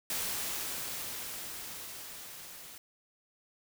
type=noise with level ramp; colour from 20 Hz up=white; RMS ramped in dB=-34 to -49 dBFS; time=0.1-2.78 s; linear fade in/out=2 ms; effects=none